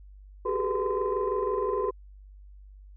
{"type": "tone cluster", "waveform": "sine", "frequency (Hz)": [381.2, 400.6, 427.1, 492.5, 1027], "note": ["G4", "G4", "G#4", "B4", "C6"], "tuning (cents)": [-48, 38, 48, -5, -33], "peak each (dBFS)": -31, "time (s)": [0.45, 1.91], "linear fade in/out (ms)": 10, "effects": ["tanh soft clip ceiling -17 dBFS", "added 49 Hz sine -46 dBFS peak until 2.96 s"]}